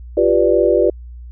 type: chord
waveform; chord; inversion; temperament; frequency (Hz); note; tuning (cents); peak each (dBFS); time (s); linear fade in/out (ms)
sine; G dominant seventh; third; equal; 349.2 / 392 / 493.9 / 587.3; F4 / G4 / B4 / D5; 0 / 0 / 0 / 0; -16; 0.17-0.9; 5
effects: added 60 Hz sine -31 dBFS peak until 1.31 s